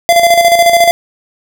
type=tone with tremolo; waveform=square; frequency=686 Hz; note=F5; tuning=31 cents flat; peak=-4 dBFS; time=0.09-0.91 s; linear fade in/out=0 ms; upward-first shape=square; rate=14 Hz; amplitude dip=50%; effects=none